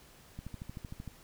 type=click train; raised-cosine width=5 ms; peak=-29 dBFS; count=10; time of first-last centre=0.39-1.077 s; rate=13.1 Hz; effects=pink hiss -58 dBFS RMS until 1.23 s